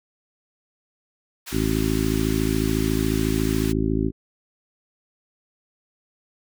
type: high-pass noise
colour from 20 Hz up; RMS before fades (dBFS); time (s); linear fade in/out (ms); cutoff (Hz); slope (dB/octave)
pink; -35; 1.46-3.73; 20; 1400; 12
type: harmonic tone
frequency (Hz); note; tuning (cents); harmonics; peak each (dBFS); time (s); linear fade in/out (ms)
54; A1; -32; 1 / 2 / 3 / 4 / 5 / 6 / 7; -27 / -28 / -28 / -29 / -25 / -28 / -28; 1.51-4.12; 50
effects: none